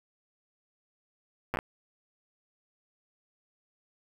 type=slowing click train; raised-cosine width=0.5 ms; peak=-15 dBFS; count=5; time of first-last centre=1.54-1.589 s; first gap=8 ms; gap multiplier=1.29; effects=7-bit